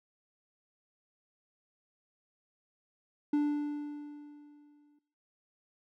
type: tone with exponential decay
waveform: triangle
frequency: 293.7 Hz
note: D4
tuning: in tune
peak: -22 dBFS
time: 3.33-4.99 s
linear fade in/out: 5 ms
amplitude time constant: 360 ms
effects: noise-tail reverb RT60 0.8 s tail -21 dB re dry